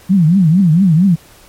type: tone with vibrato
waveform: sine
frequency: 174.61 Hz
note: F3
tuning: in tune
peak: -6 dBFS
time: 0.09-1.16 s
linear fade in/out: 20 ms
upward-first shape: triangle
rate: 4.4 Hz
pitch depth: 280 cents each way
effects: pink hiss -43 dBFS RMS until 1.48 s + MP3 64 kbps